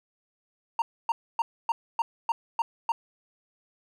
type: tone bursts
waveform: triangle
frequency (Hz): 922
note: A#5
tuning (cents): -19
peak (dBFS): -20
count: 8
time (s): 0.79-2.92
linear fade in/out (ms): 2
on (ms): 30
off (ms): 270
effects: none